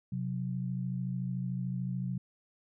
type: tone pair together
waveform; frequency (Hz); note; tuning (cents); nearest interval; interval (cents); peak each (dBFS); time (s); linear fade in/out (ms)
sine; 129.4 / 183; C3 / F#3; -19 / -19; tritone; 600; -34 / -35; 0.12-2.18; 5
effects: none